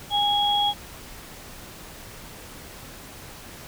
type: tone pair together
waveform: sine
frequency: 822 / 3317 Hz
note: G#5 / G#7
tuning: -18 / -3 cents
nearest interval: 2 octaves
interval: 2415 cents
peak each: -22 dBFS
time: 0.1-0.74 s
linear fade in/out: 50 ms
effects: pink hiss -42 dBFS RMS until 3.67 s